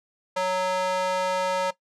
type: tone with high-pass filter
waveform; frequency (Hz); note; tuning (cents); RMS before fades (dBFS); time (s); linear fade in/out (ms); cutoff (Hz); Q
square; 185; F#3; 0; -25; 0.36-1.71; 10; 690; 4
effects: noise-tail reverb RT60 0.1 s tail -17 dB re dry + low-pass 7000 Hz 12 dB/octave